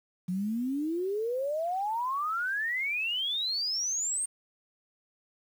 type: exponential sweep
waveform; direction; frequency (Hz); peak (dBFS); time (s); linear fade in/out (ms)
sine; up; 175.7 to 8800; -28; 0.28-4.26; 10
effects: 9-bit